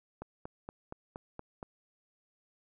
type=click train; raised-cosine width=1 ms; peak=-27 dBFS; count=7; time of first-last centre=0.22-1.628 s; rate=4.26 Hz; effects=none